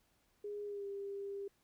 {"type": "tone with pitch glide", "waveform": "sine", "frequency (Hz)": [412.3, 398.5], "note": ["G#4", "G4"], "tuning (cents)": [-13, 28], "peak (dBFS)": -40, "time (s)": [0.44, 1.48], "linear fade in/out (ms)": 5, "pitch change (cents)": -59, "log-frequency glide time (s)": [0.65, 0.86], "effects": ["pink hiss -75 dBFS RMS until 1.63 s"]}